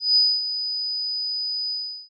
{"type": "tone with ADSR envelope", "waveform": "sine", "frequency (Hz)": 4978, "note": "D#8", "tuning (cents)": 0, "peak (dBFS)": -13, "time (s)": [0, 2.09], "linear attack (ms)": 160, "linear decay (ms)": 250, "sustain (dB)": -11, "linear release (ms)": 380, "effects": []}